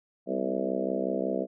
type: harmonic tone with a mistuned harmonic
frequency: 65.41 Hz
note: C2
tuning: in tune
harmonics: 3 / 4 / 5 / 6 / 7 / 8 / 9 / 10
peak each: -35 / -35 / -35 / -35 / -35 / -35 / -35 / -35 dBFS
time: 0.26-1.47 s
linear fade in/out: 50 ms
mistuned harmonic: 4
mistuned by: -42 cents
effects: none

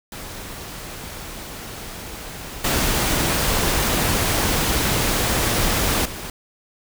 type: noise with level steps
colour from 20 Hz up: pink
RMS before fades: -34 / -20 / -32 dBFS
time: 0.12-6.3 s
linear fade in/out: 2 ms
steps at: 2.64 / 6.05 s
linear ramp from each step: 5 ms
effects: none

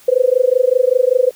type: tone with amplitude modulation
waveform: sine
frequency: 507 Hz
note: B4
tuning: 45 cents sharp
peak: -6 dBFS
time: 0.08-1.31 s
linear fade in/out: 5 ms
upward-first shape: sine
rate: 25.2 Hz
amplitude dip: 100%
effects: white hiss -46 dBFS RMS until 1.35 s

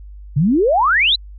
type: exponential sweep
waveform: sine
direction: up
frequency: 130 to 4168 Hz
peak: -11 dBFS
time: 0.36-1.16 s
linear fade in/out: 10 ms
effects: added 50 Hz sine -33 dBFS peak until 1.38 s

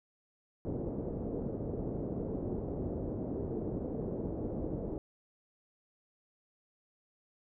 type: low-pass noise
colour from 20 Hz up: white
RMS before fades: -37 dBFS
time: 0.65-4.98 s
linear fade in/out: 0 ms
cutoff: 470 Hz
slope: 24 dB/octave
effects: none

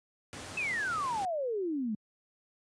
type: noise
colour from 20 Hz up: pink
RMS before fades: -43 dBFS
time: 0.33-1.25 s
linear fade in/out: 0 ms
type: exponential sweep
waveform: sine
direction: down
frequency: 2655 to 203.6 Hz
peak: -30 dBFS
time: 0.57-1.95 s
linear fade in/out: 5 ms
effects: high-pass 100 Hz 12 dB/octave + resampled to 22050 Hz

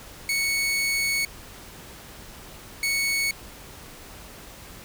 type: tone bursts at uneven times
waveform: sawtooth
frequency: 2217 Hz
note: C#7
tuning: in tune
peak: -19 dBFS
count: 2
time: 0.29-1.25 / 2.83-3.31 s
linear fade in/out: 2 ms
effects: added 47 Hz sine -53 dBFS peak until 4.84 s + pink hiss -44 dBFS RMS until 4.84 s

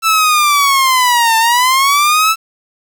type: linear two-way sweep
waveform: sawtooth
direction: down then up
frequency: 1329 to 890 to 1329 Hz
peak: -5 dBFS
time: 0.02-2.36 s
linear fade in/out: 50 ms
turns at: 1.37 s
effects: 7-bit

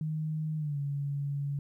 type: tone with pitch glide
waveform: sine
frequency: 155.56 to 141.83 Hz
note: D#3 to C#3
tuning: 0 to +40 cents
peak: -30 dBFS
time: 0.01-1.59 s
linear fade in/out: 2 ms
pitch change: -160 cents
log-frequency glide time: 0.57-0.78 s
effects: 12-bit

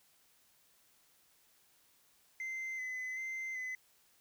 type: tone with vibrato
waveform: sine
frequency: 2050 Hz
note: C7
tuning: 36 cents flat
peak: -35 dBFS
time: 2.4-3.75 s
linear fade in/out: 2 ms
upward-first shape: square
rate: 1.3 Hz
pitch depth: 22 cents each way
effects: tanh soft clip ceiling -37 dBFS + white hiss -69 dBFS RMS until 4.2 s

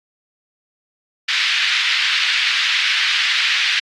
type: band-pass noise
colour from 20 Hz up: pink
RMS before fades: -18 dBFS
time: 1.28-3.8 s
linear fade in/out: 10 ms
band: 1900 to 4100 Hz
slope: 24 dB/octave
effects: AAC 48 kbps

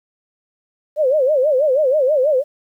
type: tone with vibrato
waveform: sine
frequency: 561 Hz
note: C#5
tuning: 21 cents sharp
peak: -12 dBFS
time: 0.96-2.44 s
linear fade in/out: 50 ms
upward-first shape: sine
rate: 6.2 Hz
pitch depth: 190 cents each way
effects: 9-bit

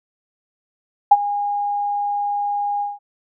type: tone with ADSR envelope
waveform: sine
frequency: 817 Hz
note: G#5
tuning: 29 cents flat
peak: -3 dBFS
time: 1.11-2.99 s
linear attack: 9 ms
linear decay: 39 ms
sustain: -16 dB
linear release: 180 ms
effects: none

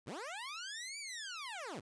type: linear two-way sweep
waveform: 15% pulse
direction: up then down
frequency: 76.2 to 2355 to 76.2 Hz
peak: -36 dBFS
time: 0.06-1.81 s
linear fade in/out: 20 ms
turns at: 0.99 s
effects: resampled to 22050 Hz

